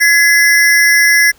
square ring-modulated tone, 1859 Hz, A#6, 5 cents flat, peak -4 dBFS, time 0-1.32 s, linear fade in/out 20 ms, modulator 173 Hz, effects pink hiss -47 dBFS RMS until 1.38 s

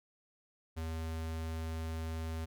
square tone, 80.8 Hz, E2, 34 cents flat, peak -37 dBFS, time 0.76-2.46 s, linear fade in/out 20 ms, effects none

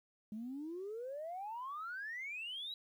sine exponential sweep, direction up, 207.4 to 3951 Hz, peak -40 dBFS, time 0.32-2.74 s, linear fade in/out 2 ms, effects tanh soft clip ceiling -37 dBFS + 12-bit

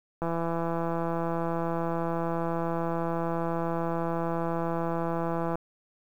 click train, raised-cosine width 1 ms, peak -17 dBFS, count 892, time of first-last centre 0.22-5.555 s, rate 167 Hz, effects 9-bit

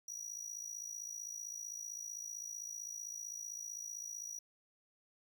square tone with amplitude modulation, 5800 Hz, F#8, 35 cents flat, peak -40 dBFS, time 0.08-4.39 s, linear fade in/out 5 ms, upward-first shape sine, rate 55.6 Hz, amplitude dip 75%, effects none

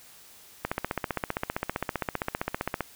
click train, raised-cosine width 0.5 ms, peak -12 dBFS, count 34, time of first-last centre 0.65-2.807 s, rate 15.3 Hz, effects white hiss -52 dBFS RMS until 2.95 s

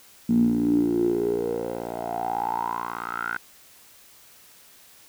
10% pulse tone with band-pass filter sweep, 58.27 Hz, A#1, in tune, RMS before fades -25 dBFS, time 0.29-3.37 s, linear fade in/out 5 ms, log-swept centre 220 to 1500 Hz, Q 9.8, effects white hiss -52 dBFS RMS until 5.08 s

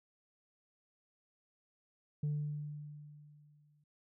sine tone with exponential decay, 148.2 Hz, D3, 16 cents sharp, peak -29 dBFS, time 2.23-3.84 s, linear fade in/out 5 ms, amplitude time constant 350 ms, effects tanh soft clip ceiling -30 dBFS

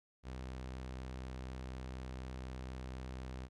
sawtooth tone, 64.1 Hz, C2, 35 cents flat, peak -39 dBFS, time 0.23-3.49 s, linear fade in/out 50 ms, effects low-pass 7000 Hz 12 dB/octave

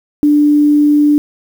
sine tone with quantisation, 294.8 Hz, D4, 7 cents sharp, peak -6 dBFS, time 0.23-1.18 s, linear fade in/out 0 ms, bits 6, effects none

